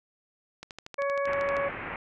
click train, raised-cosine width 0.2 ms, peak -23 dBFS, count 13, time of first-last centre 0.63-1.567 s, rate 12.8 Hz
harmonic tone, 560 Hz, C#5, 18 cents sharp, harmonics 1 / 2 / 3 / 4, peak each -27 / -33 / -37 / -39 dBFS, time 0.98-1.69 s, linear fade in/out 10 ms
white low-pass noise, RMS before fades -37 dBFS, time 1.27-1.96 s, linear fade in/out 2 ms, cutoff 2400 Hz, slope 48 dB/octave
effects none

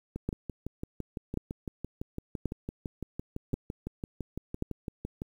two click trains, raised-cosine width 3 ms, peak -22 / -17 dBFS, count 31 / 5, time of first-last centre 0.16-5.219 / 0.29-4.624 s, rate 5.93 / 0.923 Hz, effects 9-bit

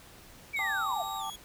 sine linear sweep, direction down, 2349 to 622.3 Hz, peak -29 dBFS, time 0.53-1.03 s, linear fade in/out 20 ms
sawtooth tone with pitch glide, 3791 to 3339 Hz, A#7 to G#7, +28 to +9 cents, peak -38 dBFS, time 0.56-1.36 s, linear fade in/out 5 ms, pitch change -219 cents, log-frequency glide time 1.18-1.24 s
sine chord, G suspended second, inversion none, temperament just, 784 / 882 / 1176 Hz, G5 / A5 / D6, 0 / +4 / +2 cents, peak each -38 dBFS, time 0.59-1.3 s, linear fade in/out 0 ms
effects pink hiss -53 dBFS RMS until 1.44 s

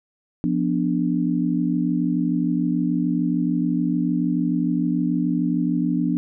sine chord, B diminished, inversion second, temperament equal, 174.61 / 246.9 / 293.7 Hz, F3 / B3 / D4, 0 / 0 / 0 cents, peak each -23 dBFS, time 0.44-6.17 s, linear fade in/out 0 ms, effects none

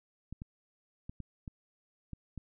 clicks, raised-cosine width 5 ms, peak -29 dBFS, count 7, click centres 0.326 / 0.419 / 1.095 / 1.203 / 1.478 / 2.133 / 2.377 s, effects none

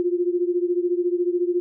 sine beating tone pair, 349.2 / 363.2 Hz, F4 / F#4, 0 / -32 cents, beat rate 14 Hz, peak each -21 / -24 dBFS, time 0-1.6 s, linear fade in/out 0 ms, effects none

